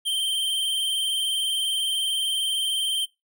square tone with vibrato, 3136 Hz, G7, in tune, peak -23 dBFS, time 0.05-3.06 s, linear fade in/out 20 ms, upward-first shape sine, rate 20 Hz, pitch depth 46 cents each way, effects noise-tail reverb RT60 0.2 s tail -22 dB re dry

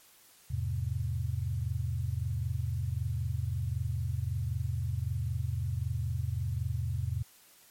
sine chord, E augmented, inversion none, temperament equal with one note detuned, 82.41 / 103.83 / 127.68 Hz, E2 / G#2 / B#2, 0 / 0 / -42 cents, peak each -34 dBFS, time 0.5-7.23 s, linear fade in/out 10 ms, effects white hiss -59 dBFS RMS until 7.7 s + MP3 64 kbps

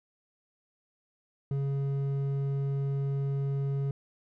sine tone with hard clipping, 138.59 Hz, C#3, in tune, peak -29 dBFS, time 1.51-3.91 s, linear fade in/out 2 ms, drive 6 dB, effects none

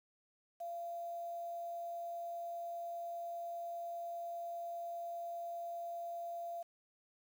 sine tone with quantisation, 685 Hz, F5, 34 cents flat, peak -40 dBFS, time 0.6-6.63 s, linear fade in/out 10 ms, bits 10, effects none

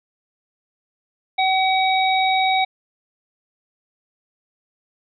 harmonic tone, 758 Hz, F#5, 42 cents sharp, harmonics 1 / 3 / 5, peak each -17 / -22 / -24 dBFS, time 1.38-2.65 s, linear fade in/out 10 ms, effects none

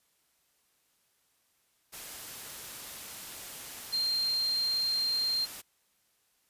sine tone in noise, 4186 Hz, C8, in tune, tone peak -27 dBFS, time 3.92-5.46 s, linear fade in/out 20 ms, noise white, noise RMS -43 dBFS, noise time 1.92-5.62 s, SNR +13 dB, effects white hiss -72 dBFS RMS until 6.49 s + resampled to 32000 Hz

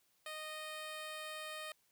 10% pulse tone, 619 Hz, D#5, 9 cents flat, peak -35 dBFS, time 0.26-1.72 s, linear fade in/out 2 ms, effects white hiss -75 dBFS RMS until 1.91 s

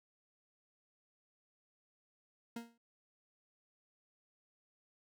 40% pulse tone with exponential decay, 233.1 Hz, A#3, in tune, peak -38 dBFS, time 2.56-2.78 s, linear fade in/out 5 ms, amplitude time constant 46 ms, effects none

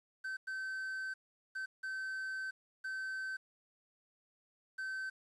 triangle tone bursts at uneven times, 1540 Hz, G6, 31 cents flat, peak -36 dBFS, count 6, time 0.24-0.37 / 0.47-1.14 / 1.55-1.66 / 1.83-2.51 / 2.84-3.37 / 4.78-5.1 s, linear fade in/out 10 ms, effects resampled to 24000 Hz + 11-bit

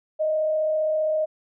sine tone with frequency modulation, 622.3 Hz, D#5, in tune, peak -20 dBFS, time 0.19-1.26 s, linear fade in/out 20 ms, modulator 35.2 Hz, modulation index 0.27, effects none

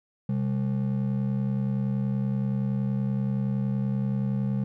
triangle ring-modulated tone, 164.6 Hz, E3, 2 cents flat, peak -19 dBFS, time 0.29-4.64 s, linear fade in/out 0 ms, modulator 35.3 Hz, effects none

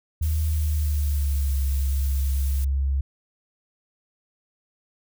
sine tone with pitch glide, 77.78 to 68.1 Hz, D#2 to C#2, 0 to -30 cents, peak -20 dBFS, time 0.21-3.01 s, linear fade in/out 5 ms, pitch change -230 cents, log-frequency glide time 0.5-1.56 s
blue noise, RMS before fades -39 dBFS, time 0.22-2.65 s, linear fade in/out 10 ms
effects none

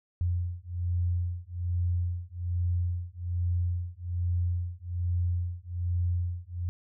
sine beating tone pair, 87.31 / 88.51 Hz, F2 / F2, 0 / +24 cents, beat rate 1.2 Hz, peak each -30 dBFS, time 0.21-6.69 s, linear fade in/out 0 ms, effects none

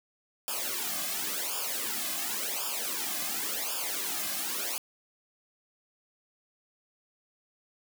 white noise with flanger, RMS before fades -33 dBFS, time 0.48-4.78 s, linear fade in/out 0 ms, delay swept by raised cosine 0.49 to 2.19 ms, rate 0.92 Hz, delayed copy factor -1, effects high-pass 200 Hz 12 dB/octave

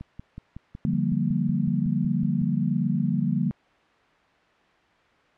click train, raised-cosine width 5 ms, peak -25 dBFS, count 14, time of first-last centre 0.01-2.417 s, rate 5.4 Hz
sine chord, G minor seventh, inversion second, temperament equal, 146.83 / 174.61 / 196 / 233.1 Hz, D3 / F3 / G3 / Bb3, 0 / 0 / 0 / 0 cents, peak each -27 dBFS, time 0.85-3.51 s, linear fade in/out 0 ms
effects white hiss -59 dBFS RMS until 5.37 s + low-pass 2000 Hz 12 dB/octave

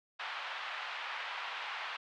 pink band-pass noise, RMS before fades -41 dBFS, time 0.19-1.97 s, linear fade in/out 10 ms, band 840 to 3400 Hz, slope 24 dB/octave, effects none

